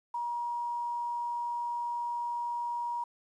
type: tone with quantisation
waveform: sine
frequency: 953 Hz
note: A#5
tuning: 38 cents sharp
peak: -31 dBFS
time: 0.14-3.04 s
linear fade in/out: 5 ms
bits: 10
effects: resampled to 24000 Hz